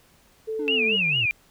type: tone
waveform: sine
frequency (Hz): 440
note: A4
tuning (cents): 0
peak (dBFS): -26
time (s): 0.47-0.97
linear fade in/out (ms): 20
type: linear sweep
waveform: triangle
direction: down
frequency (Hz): 309.7 to 104.7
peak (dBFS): -28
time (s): 0.59-1.26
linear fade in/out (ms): 5
type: tone with vibrato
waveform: sine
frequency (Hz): 2629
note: E7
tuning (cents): -5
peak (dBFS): -20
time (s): 0.68-1.31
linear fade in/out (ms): 0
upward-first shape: sine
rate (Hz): 4.5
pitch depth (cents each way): 170
effects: pink hiss -58 dBFS RMS until 1.5 s

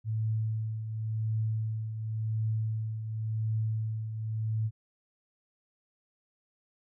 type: tone with tremolo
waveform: sine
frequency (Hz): 110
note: A2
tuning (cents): 0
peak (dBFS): -26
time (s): 0.04-4.71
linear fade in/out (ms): 50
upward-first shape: triangle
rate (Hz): 0.92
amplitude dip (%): 60
effects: none

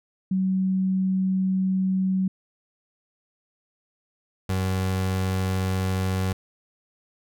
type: tone pair in turn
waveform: sine / 30% pulse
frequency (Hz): 188.6 / 94.1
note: F#3 / F#2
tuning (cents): +33 / +30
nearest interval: octave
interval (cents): 1203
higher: first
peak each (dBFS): -20 / -20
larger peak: neither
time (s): 0.31-2.28 / 4.49-6.33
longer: first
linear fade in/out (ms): 5
effects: none

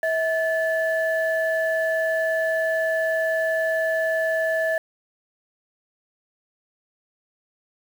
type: tone pair together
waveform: sine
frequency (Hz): 646 / 1736.1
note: E5 / A6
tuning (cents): -35 / -24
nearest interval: octave + perfect fourth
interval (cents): 1711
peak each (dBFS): -21 / -24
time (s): 0.03-4.78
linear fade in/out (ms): 2
effects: tanh soft clip ceiling -12 dBFS + 7-bit

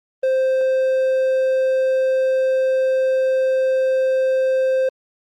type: tone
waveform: triangle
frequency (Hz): 523.3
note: C5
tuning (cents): 0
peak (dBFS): -13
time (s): 0.23-4.89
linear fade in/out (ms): 5
effects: Opus 24 kbps

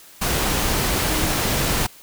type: tone in noise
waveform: sine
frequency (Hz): 311.1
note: D#4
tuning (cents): 0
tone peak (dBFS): -30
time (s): 1.07-1.39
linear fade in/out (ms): 10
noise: pink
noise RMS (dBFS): -21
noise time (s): 0.21-1.87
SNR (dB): -12
effects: white hiss -46 dBFS RMS until 2.02 s

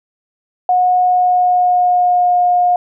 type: tone with pitch glide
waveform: sine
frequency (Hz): 727 to 714.5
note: F#5 to F5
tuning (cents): -31 to +39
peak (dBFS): -9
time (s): 0.69-2.76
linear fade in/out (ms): 2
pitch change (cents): -30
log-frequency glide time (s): 1.02-2.38
effects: none

